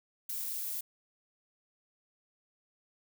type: noise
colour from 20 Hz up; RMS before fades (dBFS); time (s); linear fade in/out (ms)
violet; -37; 0.29-0.81; 5
effects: none